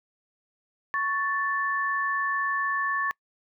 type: tone pair together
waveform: sine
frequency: 1111 / 1758 Hz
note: C#6 / A6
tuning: +4 / -2 cents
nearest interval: minor sixth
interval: 794 cents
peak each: -27 dBFS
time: 0.94-3.11 s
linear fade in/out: 0 ms
effects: noise-tail reverb RT60 0.1 s tail -25 dB re dry